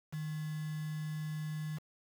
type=tone with quantisation; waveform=sine; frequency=154.3 Hz; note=D#3; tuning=14 cents flat; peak=-36 dBFS; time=0.12-1.79 s; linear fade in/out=20 ms; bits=8; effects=none